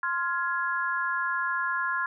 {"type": "chord", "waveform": "sine", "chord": "F minor", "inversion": "second", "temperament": "just", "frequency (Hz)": [1047.7, 1396.9, 1676.3], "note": ["C6", "F6", "Ab6"], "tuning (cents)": [2, 0, 16], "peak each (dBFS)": -30, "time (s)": [0.03, 2.06], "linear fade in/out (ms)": 2, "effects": []}